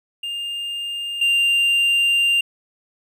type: tone pair in turn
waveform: triangle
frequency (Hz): 2808 / 2790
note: F7 / F7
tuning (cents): +9 / -2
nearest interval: unison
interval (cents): 11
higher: first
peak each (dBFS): -23 / -13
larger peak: second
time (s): 0.23-1.21 / 1.21-2.41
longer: second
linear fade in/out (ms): 5
effects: none